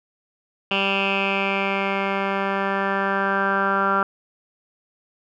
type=tone with low-pass filter sweep; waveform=10% pulse; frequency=196 Hz; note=G3; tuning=in tune; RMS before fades=-22 dBFS; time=0.71-4.03 s; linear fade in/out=2 ms; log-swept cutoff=2800 to 1400 Hz; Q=7.4; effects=none